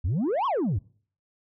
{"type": "exponential two-way sweep", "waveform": "sine", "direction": "up then down", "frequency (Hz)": [73.4, 1146, 80.9], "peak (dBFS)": -20, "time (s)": [0.04, 0.79], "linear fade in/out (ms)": 10, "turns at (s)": 0.46, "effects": ["noise-tail reverb RT60 0.5 s tail -26 dB re dry", "tanh soft clip ceiling -22 dBFS"]}